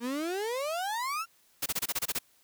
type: exponential sweep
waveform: 35% pulse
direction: up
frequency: 229.9 to 1396.9 Hz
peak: -29 dBFS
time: 0-1.26 s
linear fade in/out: 50 ms
type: noise bursts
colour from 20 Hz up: white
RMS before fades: -30 dBFS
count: 9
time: 1.62-2.189 s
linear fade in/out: 10 ms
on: 41 ms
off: 25 ms
effects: white hiss -65 dBFS RMS until 2.43 s

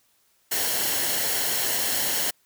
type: noise with comb filter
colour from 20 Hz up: white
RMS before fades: -25 dBFS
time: 0.51-2.31 s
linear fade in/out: 10 ms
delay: 0.82 ms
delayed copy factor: -0.5
effects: white hiss -65 dBFS RMS until 2.45 s

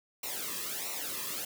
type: noise with flanger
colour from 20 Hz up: white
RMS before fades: -37 dBFS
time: 0.23-1.45 s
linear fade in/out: 5 ms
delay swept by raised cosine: 0.61 to 1.38 ms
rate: 1.5 Hz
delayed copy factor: -0.8
effects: none

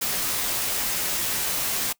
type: noise with comb filter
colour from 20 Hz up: white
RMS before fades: -26 dBFS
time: 0.01-1.93 s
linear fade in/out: 10 ms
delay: 13 ms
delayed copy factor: -0.5
effects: noise-tail reverb RT60 0.1 s tail -22 dB re dry

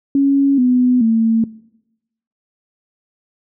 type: tone with pitch steps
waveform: sine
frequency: 277.2 / 249.8 / 225.2 Hz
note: C#4 / B3 / A3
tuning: 0 / +20 / +40 cents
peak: -10 dBFS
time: 0.15-1.44 s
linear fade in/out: 2 ms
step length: 430 ms
effects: noise-tail reverb RT60 0.9 s tail -21 dB re dry

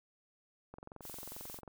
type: click train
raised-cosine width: 1 ms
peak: -34 dBFS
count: 22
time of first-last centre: 0.74-1.678 s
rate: 22.4 Hz
type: noise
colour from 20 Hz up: blue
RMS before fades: -48 dBFS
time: 1.01-1.61 s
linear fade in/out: 50 ms
effects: none

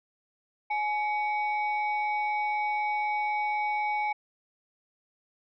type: tone pair together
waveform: sine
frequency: 842 / 2248 Hz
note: G#5 / C#7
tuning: +24 / +24 cents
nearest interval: octave + perfect fourth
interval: 1700 cents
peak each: -26 / -31 dBFS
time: 0.7-4.13 s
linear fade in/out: 10 ms
effects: tanh soft clip ceiling -21 dBFS

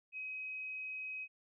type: tone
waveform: sine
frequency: 2533 Hz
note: D#7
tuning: 30 cents sharp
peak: -40 dBFS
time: 0.12-1.28 s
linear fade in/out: 50 ms
effects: none

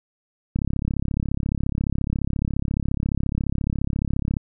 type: click train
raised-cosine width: 5 ms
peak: -11 dBFS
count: 132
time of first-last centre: 0.56-4.368 s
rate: 34.4 Hz
effects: none

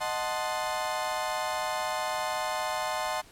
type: chord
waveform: 35% pulse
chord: D# diminished seventh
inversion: none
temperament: equal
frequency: 622.3 / 740 / 880 / 1046.5 Hz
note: D#5 / F#5 / A5 / C6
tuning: 0 / 0 / 0 / 0 cents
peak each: -33 dBFS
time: 0-3.22 s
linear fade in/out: 20 ms
effects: pink hiss -54 dBFS RMS until 3.31 s + low-pass 12000 Hz 12 dB/octave

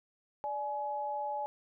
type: tone pair together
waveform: sine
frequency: 587 / 843.7 Hz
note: D5 / G#5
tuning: -1 / +27 cents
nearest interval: tritone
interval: 628 cents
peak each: -39 / -34 dBFS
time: 0.44-1.46 s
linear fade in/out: 0 ms
effects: none

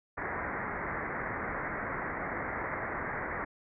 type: low-pass noise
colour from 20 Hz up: white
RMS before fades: -36 dBFS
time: 0.17-3.45 s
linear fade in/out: 10 ms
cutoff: 2100 Hz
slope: 96 dB/octave
effects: none

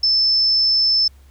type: tone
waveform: sine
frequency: 5274 Hz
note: E8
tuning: in tune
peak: -13 dBFS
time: 0.03-1.08 s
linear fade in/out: 5 ms
effects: added 68 Hz sine -44 dBFS peak until 1.3 s + pink hiss -57 dBFS RMS until 1.3 s

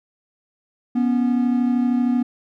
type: tone pair together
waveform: triangle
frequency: 243.8 / 276.8 Hz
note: B3 / C#4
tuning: -22 / -2 cents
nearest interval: major second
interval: 220 cents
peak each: -15 / -22 dBFS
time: 0.95-2.23 s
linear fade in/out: 10 ms
effects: none

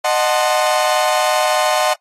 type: chord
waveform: 40% pulse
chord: D# diminished seventh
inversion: none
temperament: equal with one note detuned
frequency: 615.1 / 740 / 880 / 1046.5 Hz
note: D#5 / F#5 / A5 / C6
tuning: -20 / 0 / 0 / 0 cents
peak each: -17 / -17 / -22 / -21 dBFS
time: 0.04-1.94 s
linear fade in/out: 10 ms
effects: noise-tail reverb RT60 0.1 s tail -20 dB re dry + AAC 32 kbps

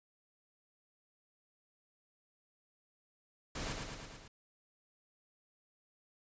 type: noise with echo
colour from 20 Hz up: pink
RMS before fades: -40 dBFS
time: 3.55-3.73 s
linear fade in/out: 5 ms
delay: 110 ms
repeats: 5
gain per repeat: -3 dB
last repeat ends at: 4.28 s
effects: resampled to 16000 Hz

